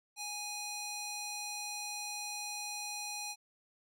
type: tone with band-pass filter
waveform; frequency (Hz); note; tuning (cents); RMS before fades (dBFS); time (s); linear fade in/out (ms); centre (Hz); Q
square; 828; G#5; -5; -41; 0.16-3.36; 50; 6400; 0.95
effects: none